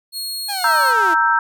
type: tone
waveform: sawtooth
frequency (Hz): 4300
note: C8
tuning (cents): +47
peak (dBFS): -21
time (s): 0.12-0.94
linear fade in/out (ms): 50
type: linear sweep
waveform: sawtooth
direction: down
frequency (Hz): 835 to 311.1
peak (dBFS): -20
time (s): 0.48-1.15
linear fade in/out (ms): 20
type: chord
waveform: sine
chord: E diminished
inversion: second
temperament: equal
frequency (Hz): 932.3 / 1318.5 / 1568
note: Bb5 / E6 / G6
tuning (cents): 0 / 0 / 0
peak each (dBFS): -17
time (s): 0.64-1.39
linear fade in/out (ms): 2
effects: none